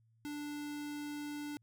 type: tone with notch filter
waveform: square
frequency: 293.7 Hz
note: D4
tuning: in tune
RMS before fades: -42 dBFS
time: 0.25-1.57 s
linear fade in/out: 0 ms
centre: 660 Hz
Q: 1.3
effects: added 113 Hz sine -67 dBFS peak until 1.62 s